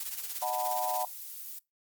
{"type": "noise with tremolo", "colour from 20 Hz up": "blue", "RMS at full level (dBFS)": -35, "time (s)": [0, 1.03], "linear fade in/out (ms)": 2, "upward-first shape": "sine", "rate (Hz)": 17, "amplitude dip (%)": 65}
{"type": "chord", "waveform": "sine", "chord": "B dominant seventh", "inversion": "first", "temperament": "just", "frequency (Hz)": [617.4, 740.8, 889, 987.8], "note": ["D#5", "F#5", "A5", "B5"], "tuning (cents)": [-14, 2, 18, 0], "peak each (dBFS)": [-38, -32, -36, -37], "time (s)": [0.42, 1.05], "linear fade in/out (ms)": 2}
{"type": "noise", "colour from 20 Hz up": "violet", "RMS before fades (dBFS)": -42, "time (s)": [0.62, 1.59], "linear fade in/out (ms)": 5}
{"effects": ["noise-tail reverb RT60 0.2 s tail -23 dB re dry", "Opus 48 kbps"]}